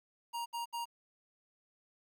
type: tone bursts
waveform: square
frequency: 940 Hz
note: A#5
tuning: 14 cents sharp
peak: -37 dBFS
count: 3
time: 0.33-0.856 s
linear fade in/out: 20 ms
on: 130 ms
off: 68 ms
effects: 12-bit